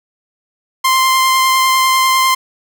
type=tone with vibrato; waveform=sawtooth; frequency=1046.5 Hz; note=C6; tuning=in tune; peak=-6 dBFS; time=0.84-2.35 s; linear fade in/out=10 ms; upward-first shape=sine; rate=10 Hz; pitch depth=11 cents each way; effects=none